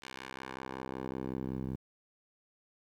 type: tone with band-pass filter sweep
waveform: 10% pulse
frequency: 65.41 Hz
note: C2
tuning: in tune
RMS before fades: -40 dBFS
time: 0.02-1.76 s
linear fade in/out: 5 ms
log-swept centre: 3000 to 150 Hz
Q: 0.76
effects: 11-bit